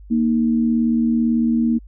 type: tone pair together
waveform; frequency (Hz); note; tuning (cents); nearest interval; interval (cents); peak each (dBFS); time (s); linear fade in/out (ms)
sine; 233 / 311; A#3 / D#4; -1 / -1; perfect fourth; 500; -15 / -23; 0.1-1.79; 20
effects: added 50 Hz sine -38 dBFS peak until 1.87 s